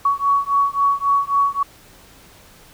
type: beating tone pair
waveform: sine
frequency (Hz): 1120 / 1123.7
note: C#6 / C#6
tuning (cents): +18 / +23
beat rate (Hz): 3.7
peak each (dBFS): -18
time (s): 0.05-1.63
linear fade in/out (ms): 5
effects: pink hiss -47 dBFS RMS until 2.73 s